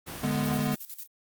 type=noise; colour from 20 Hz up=pink; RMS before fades=-38 dBFS; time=0.06-0.63 s; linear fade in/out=20 ms
type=chord; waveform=square; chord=G# diminished; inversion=second; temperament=equal; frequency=146.83 / 207.7 / 246.9 Hz; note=D3 / G#3 / B3; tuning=0 / 0 / 0 cents; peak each=-31 / -31 / -31 dBFS; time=0.23-0.75 s; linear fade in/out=5 ms
type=noise with tremolo; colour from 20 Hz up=violet; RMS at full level=-39 dBFS; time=0.44-1.07 s; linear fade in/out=10 ms; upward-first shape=square; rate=11 Hz; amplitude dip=75%
effects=high-pass 60 Hz 12 dB/octave + Opus 24 kbps